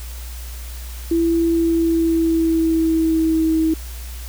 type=tone with pitch glide; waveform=sine; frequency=333.7 to 319.9 Hz; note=E4 to D#4; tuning=+21 to +48 cents; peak=-14 dBFS; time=1.11-3.74 s; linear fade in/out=5 ms; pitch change=-73 cents; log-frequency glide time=1.42-3.56 s; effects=added 60 Hz sine -29 dBFS peak until 4.28 s + white hiss -39 dBFS RMS until 4.28 s